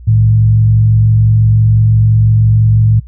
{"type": "tone with frequency modulation", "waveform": "sine", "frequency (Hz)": 109.9, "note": "A2", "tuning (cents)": -2, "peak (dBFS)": -5, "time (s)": [0.07, 3], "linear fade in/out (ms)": 10, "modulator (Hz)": 45.9, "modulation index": 0.48, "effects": ["noise-tail reverb RT60 0.1 s tail -26 dB re dry", "added 60 Hz sine -29 dBFS peak until 3.07 s"]}